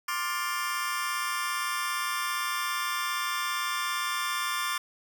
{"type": "chord", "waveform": "sawtooth", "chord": "D minor seventh", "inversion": "third", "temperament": "just", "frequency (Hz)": [1057.2, 1174.7, 1409.6, 1762], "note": ["C6", "D6", "F6", "A6"], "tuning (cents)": [18, 0, 16, 2], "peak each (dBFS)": [-30, -29, -32, -32], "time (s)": [0.08, 4.78], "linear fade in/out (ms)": 5, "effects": []}